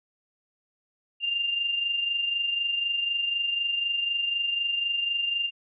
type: tone pair together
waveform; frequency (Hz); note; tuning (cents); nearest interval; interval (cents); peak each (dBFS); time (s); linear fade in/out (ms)
sine; 2794 / 2818; F7 / F7; 0 / +15; unison; 15; -25 / -34; 1.2-5.51; 50
effects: none